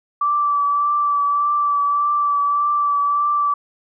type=tone with vibrato; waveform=sine; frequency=1161 Hz; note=D6; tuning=20 cents flat; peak=-15 dBFS; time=0.21-3.54 s; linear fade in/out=5 ms; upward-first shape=triangle; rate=1.7 Hz; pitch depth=22 cents each way; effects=none